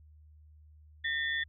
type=tone cluster; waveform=sine; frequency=1820 / 1966 / 3452 Hz; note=A#6 / B6 / A7; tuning=-42 / -8 / -34 cents; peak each=-31 / -39 / -37 dBFS; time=1.04-1.44 s; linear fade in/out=10 ms; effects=added 76 Hz sine -54 dBFS peak until 1.48 s